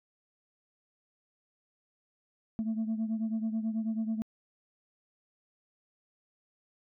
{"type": "beating tone pair", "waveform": "sine", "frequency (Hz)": [220, 229.2], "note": ["A3", "A#3"], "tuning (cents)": [0, -29], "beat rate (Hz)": 9.2, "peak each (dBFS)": [-29, -34], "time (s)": [2.59, 4.22], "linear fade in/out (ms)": 0, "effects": ["tanh soft clip ceiling -26 dBFS"]}